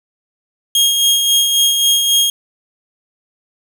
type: tone with tremolo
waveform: sawtooth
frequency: 3253 Hz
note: G#7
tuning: 37 cents flat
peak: -6 dBFS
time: 0.75-2.3 s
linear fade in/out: 2 ms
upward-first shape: sine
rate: 3.7 Hz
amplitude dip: 40%
effects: none